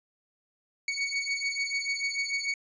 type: beating tone pair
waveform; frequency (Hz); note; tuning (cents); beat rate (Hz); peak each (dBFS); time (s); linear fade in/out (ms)
sawtooth; 2230 / 2236.8; C#7 / C#7; +10 / +15; 6.8; -28; 0.88-2.54; 2
effects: resampled to 16000 Hz